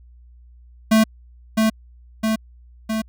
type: tone with echo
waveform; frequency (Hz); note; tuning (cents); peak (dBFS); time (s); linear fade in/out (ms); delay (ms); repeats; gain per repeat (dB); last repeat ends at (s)
square; 220; A3; 0; -12; 0.91-1.04; 10; 660; 3; -3; 3.02
effects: added 60 Hz sine -44 dBFS peak until 3.08 s